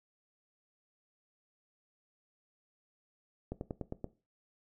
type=slowing click train; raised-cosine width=2 ms; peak=-24 dBFS; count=6; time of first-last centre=3.52-4.043 s; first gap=91 ms; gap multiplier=1.07; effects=noise-tail reverb RT60 0.3 s tail -17 dB re dry